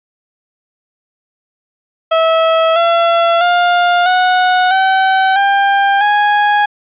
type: tone with pitch steps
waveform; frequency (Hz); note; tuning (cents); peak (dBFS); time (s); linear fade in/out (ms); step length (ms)
30% pulse; 650 / 676.8 / 704.7 / 733.8 / 764.1 / 795.6 / 828.5; E5 / E5 / F5 / F#5 / G5 / G5 / G#5; -24 / +45 / +15 / -15 / -44 / +25 / -4; -6; 2.11-6.66; 10; 650
effects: resampled to 8000 Hz + 8-bit